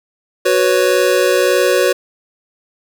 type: chord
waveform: square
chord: F# suspended fourth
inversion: none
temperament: just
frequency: 370 / 493.3 / 555 Hz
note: F#4 / B4 / C#5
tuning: 0 / -2 / +2 cents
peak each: -16 dBFS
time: 0.45-1.93 s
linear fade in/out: 10 ms
effects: 8-bit